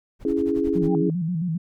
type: noise with tremolo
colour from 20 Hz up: brown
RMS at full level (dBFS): -35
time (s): 0.19-0.93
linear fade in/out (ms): 50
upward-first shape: sine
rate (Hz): 11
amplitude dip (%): 100
type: chord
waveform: sine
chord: C# minor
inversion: none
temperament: equal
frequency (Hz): 277.2 / 329.6 / 415.3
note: C#4 / E4 / G#4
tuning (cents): 0 / 0 / 0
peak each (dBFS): -24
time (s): 0.25-1.1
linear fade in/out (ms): 2
type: tone with vibrato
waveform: sine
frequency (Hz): 170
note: F3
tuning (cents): -46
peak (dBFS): -22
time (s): 0.75-1.58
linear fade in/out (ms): 10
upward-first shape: square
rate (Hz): 7.5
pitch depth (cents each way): 96
type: tone with exponential growth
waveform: sine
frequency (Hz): 794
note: G5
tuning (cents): +22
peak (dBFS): -26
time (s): 0.79-0.95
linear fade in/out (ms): 1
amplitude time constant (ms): 34
effects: none